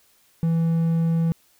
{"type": "tone", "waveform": "triangle", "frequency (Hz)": 165.1, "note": "E3", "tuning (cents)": 3, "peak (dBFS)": -16, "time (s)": [0.43, 1.32], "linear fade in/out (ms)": 0, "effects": ["white hiss -60 dBFS RMS until 1.59 s"]}